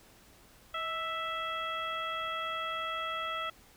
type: harmonic tone with a mistuned harmonic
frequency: 659.3 Hz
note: E5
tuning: in tune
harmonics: 1 / 2 / 3 / 4 / 5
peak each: -42 / -35 / -42 / -44 / -41 dBFS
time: 0.74-3.5 s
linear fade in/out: 5 ms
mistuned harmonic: 1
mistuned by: -51 cents
effects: pink hiss -59 dBFS RMS until 3.76 s